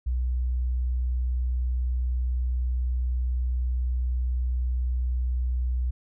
sine tone, 62 Hz, B1, 7 cents sharp, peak -23 dBFS, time 0.06-5.91 s, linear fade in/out 10 ms, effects none

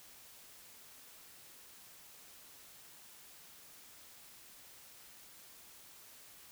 silence, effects white hiss -57 dBFS RMS until 6.51 s

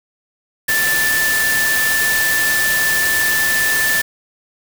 sine tone in noise, 1760 Hz, A6, in tune, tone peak -15 dBFS, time 0.68-4.02 s, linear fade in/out 10 ms, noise white, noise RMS -20 dBFS, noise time 0.68-4.02 s, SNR +2 dB, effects none

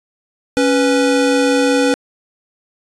square tone pair together, 277.2 / 493.9 Hz, C#4 / B4, 0 / 0 cents, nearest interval minor seventh, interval 1000 cents, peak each -15 dBFS, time 0.57-1.94 s, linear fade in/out 0 ms, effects resampled to 22050 Hz

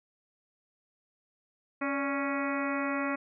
harmonic tone with a mistuned harmonic, 277.2 Hz, C#4, in tune, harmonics 1 / 2 / 3 / 4 / 5 / 6 / 7 / 8 / 9, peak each -32 / -36 / -42 / -37 / -38 / -44 / -39 / -42 / -43 dBFS, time 1.81-3.16 s, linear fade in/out 10 ms, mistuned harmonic 2, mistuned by +65 cents, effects none

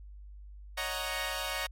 10% pulse chord, D# minor seventh, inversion third, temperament equal, 554.4 / 622.3 / 740 / 932.3 Hz, C#5 / D#5 / F#5 / A#5, 0 / 0 / 0 / 0 cents, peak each -30 dBFS, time 0.77-1.67 s, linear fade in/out 10 ms, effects added 50 Hz sine -45 dBFS peak until 1.71 s + MP3 64 kbps

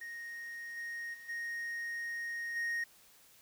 triangle tone with level steps, 1864.7 Hz, A#6, in tune, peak -40 / -37 / -47 / -35 / -31 dBFS, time 0.01-2.84 s, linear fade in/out 5 ms, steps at 0.76 / 1.13 / 1.28 / 2.55 s, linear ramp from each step 20 ms, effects white hiss -62 dBFS RMS until 3.41 s

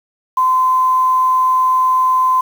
sine tone with quantisation, 1028 Hz, C6, 31 cents flat, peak -10 dBFS, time 0.37-2.41 s, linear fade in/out 5 ms, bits 6, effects none

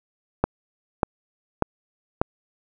click train, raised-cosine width 1 ms, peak -4 dBFS, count 4, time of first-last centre 0.44-2.215 s, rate 1.69 Hz, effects none

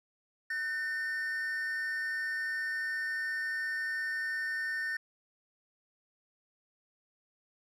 triangle tone pair together, 1500 / 1811.4 Hz, F#6 / A6, +23 / +50 cents, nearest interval minor third, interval 327 cents, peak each -37 / -31 dBFS, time 0.5-4.97 s, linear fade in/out 5 ms, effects none

